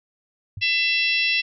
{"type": "tone with exponential decay", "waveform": "sine", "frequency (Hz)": 100, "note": "G2", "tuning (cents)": 35, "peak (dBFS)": -27, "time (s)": [0.57, 0.65], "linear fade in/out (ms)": 5, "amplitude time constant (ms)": 17}
{"type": "harmonic tone", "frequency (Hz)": 670, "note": "E5", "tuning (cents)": 28, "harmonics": [3, 4, 5, 6, 7, 8], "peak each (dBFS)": [-28, -20, -28, -29, -34, -30], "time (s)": [0.61, 1.42], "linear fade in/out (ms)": 20}
{"effects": []}